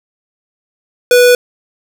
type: tone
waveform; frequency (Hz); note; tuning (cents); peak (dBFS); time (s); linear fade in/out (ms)
square; 491.3; B4; -9; -5; 1.11-1.35; 2
effects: none